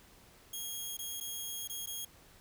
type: tone with dropouts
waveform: 10% pulse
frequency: 3272 Hz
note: G#7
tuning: 26 cents flat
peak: -30 dBFS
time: 0.53-2.05 s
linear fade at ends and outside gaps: 5 ms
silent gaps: 0.97-0.989 / 1.202-1.208 / 1.676-1.696 / 1.861-1.871 s
effects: pink hiss -60 dBFS RMS until 2.4 s